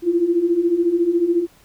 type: beating tone pair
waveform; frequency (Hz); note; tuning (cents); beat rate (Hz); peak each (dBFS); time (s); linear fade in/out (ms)
sine; 332.7 / 346.7; E4 / F4; +16 / -13; 14; -21 / -16; 0.02-1.47; 50
effects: pink hiss -53 dBFS RMS until 1.64 s